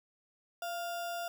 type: tone with sample-and-hold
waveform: sine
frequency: 688 Hz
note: F5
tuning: 26 cents flat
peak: -35 dBFS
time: 0.62-1.28 s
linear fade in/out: 2 ms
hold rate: 2100 Hz
effects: none